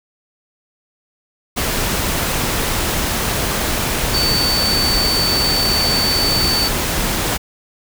sine tone in noise, 4533 Hz, C#8, 38 cents sharp, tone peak -16 dBFS, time 4.13-6.69 s, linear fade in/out 20 ms, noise pink, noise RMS -19 dBFS, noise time 1.56-7.38 s, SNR 0 dB, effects none

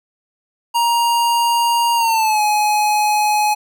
square tone with pitch glide, 940 to 842.3 Hz, A#5 to G#5, +14 to +24 cents, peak -14 dBFS, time 0.74-3.55 s, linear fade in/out 20 ms, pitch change -190 cents, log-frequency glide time 1.95-2.41 s, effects none

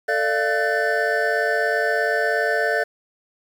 triangle tone cluster, 444.9 / 593 / 690 / 1509 / 1771 Hz, A4 / D5 / F5 / F#6 / A6, +19 / +17 / -21 / +34 / +11 cents, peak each -23 dBFS, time 0.08-2.84 s, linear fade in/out 10 ms, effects 8-bit

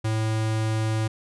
square tone, 110 Hz, A2, in tune, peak -23 dBFS, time 0.04-1.08 s, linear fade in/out 10 ms, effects resampled to 24000 Hz

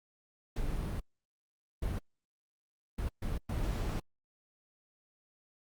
brown noise bursts at uneven times, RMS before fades -34 dBFS, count 5, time 0.56-1 / 1.82-1.99 / 2.98-3.09 / 3.22-3.38 / 3.49-4 s, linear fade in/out 5 ms, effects Opus 48 kbps

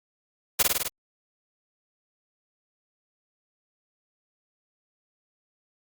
white noise with echo, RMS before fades -19 dBFS, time 0.59-0.63 s, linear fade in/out 10 ms, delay 51 ms, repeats 5, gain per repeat -2 dB, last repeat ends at 0.885 s, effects Opus 48 kbps

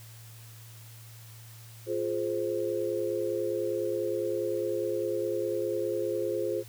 sine chord, F minor, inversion none, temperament just, 349.2 / 419.1 / 523.8 Hz, F4 / Ab4 / C5, 0 / +16 / +2 cents, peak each -32 dBFS, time 1.86-6.64 s, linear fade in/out 50 ms, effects added 113 Hz sine -47 dBFS peak until 6.68 s + white hiss -53 dBFS RMS until 6.68 s

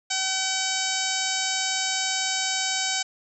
harmonic tone, 762 Hz, G5, 49 cents flat, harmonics 1 / 2 / 3 / 4 / 5 / 6 / 7 / 8 / 9 / 10, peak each -33 / -33 / -33 / -33 / -33 / -33 / -33 / -33 / -33 / -33 dBFS, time 0.1-3.03 s, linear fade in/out 10 ms, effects none

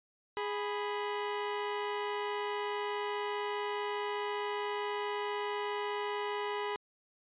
sawtooth tone pair together, 414.1 / 987.8 Hz, G#4 / B5, -5 / 0 cents, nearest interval octave + minor third, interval 1505 cents, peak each -31 / -34 dBFS, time 0.37-6.76 s, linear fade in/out 0 ms, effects resampled to 8000 Hz

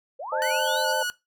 sine linear sweep, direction up, 480 to 4699 Hz, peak -32 dBFS, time 0.19-0.92 s, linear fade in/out 10 ms
sine chord, A diminished, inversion first, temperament equal with one note detuned, 523.3 / 612.3 / 880 Hz, C5 / Eb5 / A5, 0 / -28 / 0 cents, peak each -29 / -29 / -27 dBFS, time 0.32-1.03 s, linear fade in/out 5 ms
sawtooth tone with vibrato, 1480 Hz, F#6, in tune, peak -23 dBFS, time 0.42-1.1 s, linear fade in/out 0 ms, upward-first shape square, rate 5.9 Hz, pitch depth 21 cents each way
effects noise-tail reverb RT60 0.2 s tail -18 dB re dry

